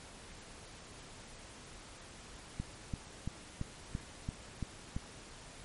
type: click train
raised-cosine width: 5 ms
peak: -24 dBFS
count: 8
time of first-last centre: 2.6-4.965 s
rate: 2.96 Hz
effects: pink hiss -52 dBFS RMS until 5.64 s + MP3 48 kbps